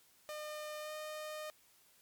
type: tone with pitch glide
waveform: sawtooth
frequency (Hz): 606 to 613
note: D#5 to D#5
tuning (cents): -46 to -26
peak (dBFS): -38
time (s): 0.29-1.5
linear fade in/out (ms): 0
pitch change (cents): +20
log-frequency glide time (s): 0.8-0.92
effects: white hiss -67 dBFS RMS until 2.01 s + MP3 96 kbps